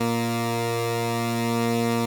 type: tone pair together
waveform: 15% pulse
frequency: 116.54 / 233.6 Hz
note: A#2 / A#3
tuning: 0 / +4 cents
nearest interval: octave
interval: 1204 cents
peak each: -19 dBFS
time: 0-2.06 s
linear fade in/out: 10 ms
effects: none